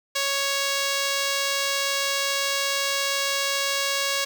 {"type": "tone", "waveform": "5% pulse", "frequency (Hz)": 554.4, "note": "C#5", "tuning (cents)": 0, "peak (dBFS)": -11, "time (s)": [0.15, 4.25], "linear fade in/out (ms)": 10, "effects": []}